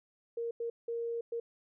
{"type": "tone bursts at uneven times", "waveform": "sine", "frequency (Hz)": 466.1, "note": "A#4", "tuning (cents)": 0, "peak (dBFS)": -33, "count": 4, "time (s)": [[0.37, 0.51], [0.6, 0.7], [0.88, 1.21], [1.32, 1.4]], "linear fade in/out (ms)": 5, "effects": []}